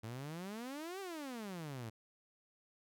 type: exponential two-way sweep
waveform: sawtooth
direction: up then down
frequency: 106.9 to 401 to 106.9 Hz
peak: -39 dBFS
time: 0.03-1.9 s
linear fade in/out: 10 ms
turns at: 1 s
effects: none